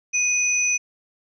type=tone pair together; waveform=sine; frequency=2489 / 5989 Hz; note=D#7 / F#8; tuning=0 / +20 cents; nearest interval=octave + minor third; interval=1520 cents; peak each=-21 dBFS; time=0.13-0.78 s; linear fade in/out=20 ms; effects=none